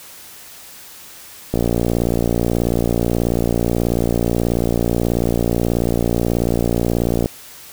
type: click train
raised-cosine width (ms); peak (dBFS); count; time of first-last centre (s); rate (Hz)
2; -4; 335; 1.54-7.259; 58.4
effects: white hiss -39 dBFS RMS until 7.72 s